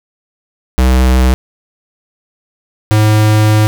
square tone pair in turn, 63.8 / 107.3 Hz, C2 / A2, -43 / -43 cents, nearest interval major sixth, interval 900 cents, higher second, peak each -7 dBFS, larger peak neither, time 0.78-1.34 / 2.91-3.67 s, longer second, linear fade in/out 0 ms, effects none

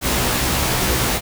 pink noise with comb filter, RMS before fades -19 dBFS, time 0.01-1.21 s, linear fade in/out 50 ms, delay 16 ms, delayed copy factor +0.75, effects none

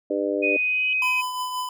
harmonic tone, 100.1 Hz, G2, 37 cents sharp, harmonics 3 / 4 / 5 / 6, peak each -27 / -27 / -27 / -27 dBFS, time 0.1-0.57 s, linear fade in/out 5 ms
sine tone with pitch glide, 2489 to 2519 Hz, D#7 to D#7, 0 to +21 cents, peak -20 dBFS, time 0.42-1.22 s, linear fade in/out 20 ms, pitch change +21 cents, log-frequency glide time 0.55-0.89 s
sine tone with exponential growth, 2960 Hz, F#7, in tune, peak -27 dBFS, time 0.48-0.93 s, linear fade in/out 1 ms, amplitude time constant 96 ms
square tone with tremolo, 1005 Hz, B5, 30 cents sharp, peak -25 dBFS, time 1.02-1.69 s, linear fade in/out 2 ms, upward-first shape triangle, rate 5.7 Hz, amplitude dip 45%
effects none

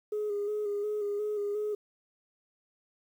sine tone with vibrato, 415.3 Hz, G#4, in tune, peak -28 dBFS, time 0.12-1.75 s, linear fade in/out 5 ms, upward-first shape square, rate 2.8 Hz, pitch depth 28 cents each way, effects tanh soft clip ceiling -26 dBFS + 10-bit

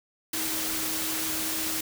sine tone in noise, 317.6 Hz, D#4, 36 cents sharp, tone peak -37 dBFS, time 0.33-1.81 s, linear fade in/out 5 ms, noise white, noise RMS -30 dBFS, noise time 0.33-1.81 s, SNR -10 dB, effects none

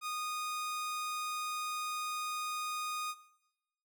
sawtooth tone, 1235 Hz, D#6, 13 cents flat, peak -32 dBFS, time 0.01-3.15 s, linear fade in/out 50 ms, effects noise-tail reverb RT60 0.9 s tail -17 dB re dry

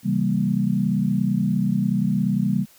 sine chord, C# diminished seventh, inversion none, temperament equal with one note detuned, 135.27 / 164.81 / 196 / 233.1 Hz, C#3 / E3 / G3 / Bb3, -42 / 0 / 0 / 0 cents, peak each -26 / -26 / -21 / -25 dBFS, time 0.03-2.66 s, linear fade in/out 50 ms, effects white hiss -53 dBFS RMS until 2.78 s

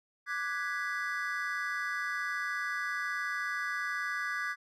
triangle chord, G# half-diminished seventh, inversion second, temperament equal, 1174.7 / 1480 / 1661.2 / 1975.5 Hz, D6 / F#6 / G#6 / B6, 0 / 0 / 0 / 0 cents, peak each -37 / -37 / -34 / -37 dBFS, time 0.26-4.56 s, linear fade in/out 50 ms, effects none

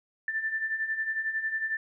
sine beating tone pair, 1764 / 1775 Hz, A6 / A6, +4 / +15 cents, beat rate 11 Hz, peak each -35 / -29 dBFS, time 0.28-1.77 s, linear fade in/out 2 ms, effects none

